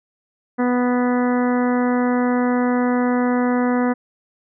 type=harmonic tone; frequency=246.9 Hz; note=B3; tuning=in tune; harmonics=1 / 2 / 3 / 4 / 5 / 6 / 7 / 8; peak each=-17 / -23 / -27 / -29 / -31 / -33 / -34 / -35 dBFS; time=0.58-3.94 s; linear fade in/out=20 ms; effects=none